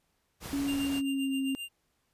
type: noise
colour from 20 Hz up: pink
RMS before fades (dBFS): -41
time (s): 0.4-1.02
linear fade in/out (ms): 50
type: tone with pitch glide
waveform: sine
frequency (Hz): 280 to 268.4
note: C#4 to C4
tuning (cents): +18 to +44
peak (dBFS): -28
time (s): 0.53-1.55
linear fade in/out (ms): 0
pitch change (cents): -74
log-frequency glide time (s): 0.72-1.36
type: tone with tremolo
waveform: square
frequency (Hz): 2794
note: F7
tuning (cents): 0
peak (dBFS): -36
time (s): 0.67-1.69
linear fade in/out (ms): 20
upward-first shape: sine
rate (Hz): 7.6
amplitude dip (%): 75
effects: pink hiss -75 dBFS RMS until 2.13 s + resampled to 32000 Hz